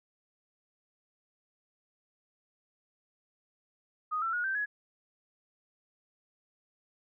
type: tone with pitch steps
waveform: sine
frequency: 1244.5 / 1341.5 / 1446.2 / 1558.9 / 1680.5 Hz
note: D#6 / E6 / F#6 / G6 / G#6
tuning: 0 / +30 / -40 / -10 / +20 cents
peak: -29 dBFS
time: 4.11-4.66 s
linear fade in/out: 20 ms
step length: 110 ms
effects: none